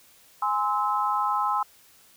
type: chord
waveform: sine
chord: Ab augmented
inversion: none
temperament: just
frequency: 830.6 / 1038.3 / 1297.8 Hz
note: Ab5 / C6 / E6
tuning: 0 / -14 / -27 cents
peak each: -27 / -26 / -27 dBFS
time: 0.42-1.63 s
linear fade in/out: 5 ms
effects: white hiss -56 dBFS RMS until 2.16 s